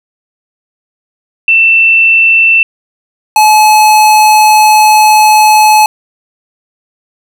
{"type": "tone pair in turn", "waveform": ["sine", "square"], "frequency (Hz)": [2676, 856.6], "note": ["E7", "A5"], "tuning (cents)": [25, -47], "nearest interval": "octave + minor sixth", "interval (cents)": 1972, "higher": "first", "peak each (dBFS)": -3, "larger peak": "neither", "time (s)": [[1.48, 2.63], [3.36, 5.86]], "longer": "second", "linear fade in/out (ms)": 2, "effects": []}